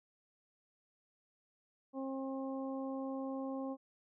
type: harmonic tone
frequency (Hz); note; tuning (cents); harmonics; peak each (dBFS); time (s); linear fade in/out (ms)
267.6; C4; +39; 1 / 2 / 3 / 4; -39 / -43 / -49 / -51; 1.93-3.77; 50
effects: none